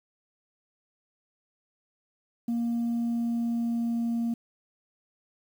sine tone with pitch glide, 234.5 to 232.9 Hz, A#3 to A#3, +11 to -1 cents, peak -23 dBFS, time 2.48-4.34 s, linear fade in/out 5 ms, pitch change -12 cents, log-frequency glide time 2.91-4.13 s, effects tanh soft clip ceiling -24 dBFS + 9-bit

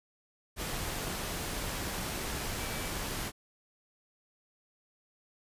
sine tone in noise, 2309 Hz, D7, 30 cents flat, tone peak -47 dBFS, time 2.56-2.93 s, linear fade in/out 50 ms, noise pink, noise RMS -36 dBFS, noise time 0.56-3.32 s, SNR -14 dB, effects resampled to 32000 Hz

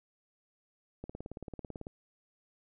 click train, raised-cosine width 2 ms, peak -28 dBFS, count 16, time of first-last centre 1.04-1.869 s, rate 18.1 Hz, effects none

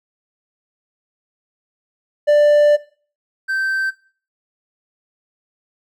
triangle tone pair in turn, 590 / 1555.2 Hz, D5 / G6, +8 / -14 cents, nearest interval octave + perfect fourth, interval 1678 cents, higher second, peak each -7 / -16 dBFS, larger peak first, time 2.27-2.77 / 3.48-3.91 s, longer first, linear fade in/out 20 ms, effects noise-tail reverb RT60 0.4 s tail -17 dB re dry

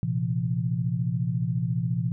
sine chord, Bb suspended second, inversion none, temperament equal with one note detuned, 116.54 / 130.81 / 170.13 Hz, Bb2 / C3 / F3, 0 / 0 / -45 cents, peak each -28 dBFS, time 0.03-2.12 s, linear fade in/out 0 ms, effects none

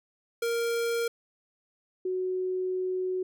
square / sine tone pair in turn, 466.2 / 370 Hz, A#4 / F#4, 0 / 0 cents, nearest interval major third, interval 400 cents, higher first, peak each -27 dBFS, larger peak neither, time 0.42-1.08 / 2.05-3.23 s, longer second, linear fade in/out 5 ms, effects none

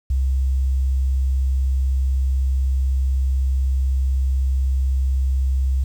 sine tone, 66 Hz, C2, 16 cents sharp, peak -16 dBFS, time 0.1-5.84 s, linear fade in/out 5 ms, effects 8-bit

